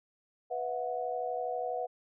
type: chord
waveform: sine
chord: B suspended fourth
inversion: none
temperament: equal with one note detuned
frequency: 493.9 / 659.3 / 731.5 Hz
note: B4 / E5 / F#5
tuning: 0 / 0 / -20 cents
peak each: -36 / -38 / -35 dBFS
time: 0.5-1.87 s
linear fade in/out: 20 ms
effects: none